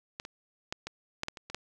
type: clicks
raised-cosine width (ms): 0.2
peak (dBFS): -20 / -25 / -16 / -20 / -14 / -17 / -26 / -25 / -17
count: 9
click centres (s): 0.199 / 0.251 / 0.725 / 0.87 / 1.234 / 1.284 / 1.372 / 1.5 / 1.546
effects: none